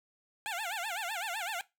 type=tone with vibrato; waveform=15% pulse; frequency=783 Hz; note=G5; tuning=2 cents flat; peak=-28 dBFS; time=0.46-1.61 s; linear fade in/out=0 ms; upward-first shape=sine; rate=7.9 Hz; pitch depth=240 cents each way; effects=noise-tail reverb RT60 0.2 s tail -18 dB re dry